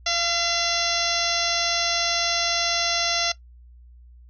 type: harmonic tone with a mistuned harmonic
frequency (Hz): 686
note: F5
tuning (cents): -31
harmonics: 1 / 2 / 3 / 4 / 5 / 6 / 7 / 8 / 9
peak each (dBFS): -30 / -30 / -30 / -30 / -30 / -30 / -30 / -30 / -30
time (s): 0.06-3.32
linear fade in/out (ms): 5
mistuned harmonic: 3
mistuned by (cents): -23
effects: noise-tail reverb RT60 0.1 s tail -17 dB re dry + added 60 Hz sine -45 dBFS peak until 4.29 s